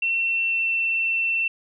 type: tone with pitch glide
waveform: sine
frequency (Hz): 2708 to 2691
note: E7 to E7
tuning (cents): +46 to +35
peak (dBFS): -20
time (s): 0.02-1.48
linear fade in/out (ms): 5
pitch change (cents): -11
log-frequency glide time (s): 0.23-0.7
effects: none